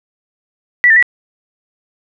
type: tone with pitch steps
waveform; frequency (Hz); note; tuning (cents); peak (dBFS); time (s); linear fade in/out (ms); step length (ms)
sine; 1956 / 1792 / 1945; B6 / A6 / B6; -17 / +31 / -27; -5; 0.84-1.026; 0; 62
effects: none